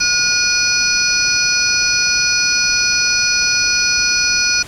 sine tone cluster, 1445 / 2454 / 4361 / 5080 / 5880 Hz, F#6 / D#7 / C#8 / D#8 / F#8, -41 / -25 / -29 / +35 / -12 cents, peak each -19 dBFS, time 0-4.63 s, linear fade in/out 10 ms, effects pink hiss -34 dBFS RMS until 4.67 s + low-pass 10000 Hz 12 dB/octave

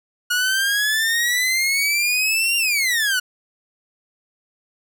sawtooth exponential two-way sweep, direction up then down, 1445 to 2800 to 1445 Hz, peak -14 dBFS, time 0.3-3.2 s, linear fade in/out 10 ms, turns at 2.57 s, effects none

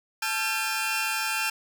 sawtooth tone cluster, 875 / 1360 / 1586 / 2429 / 2718 Hz, A5 / F6 / G6 / D#7 / F7, -10 / -46 / +20 / -42 / -48 cents, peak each -29 dBFS, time 0.22-1.5 s, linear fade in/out 5 ms, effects none

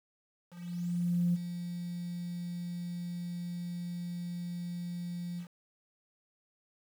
sine tone with ADSR envelope, 174.61 Hz, F3, in tune, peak -24 dBFS, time 0.49-5.48 s, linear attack 850 ms, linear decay 27 ms, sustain -11 dB, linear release 94 ms, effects tanh soft clip ceiling -20 dBFS + 9-bit

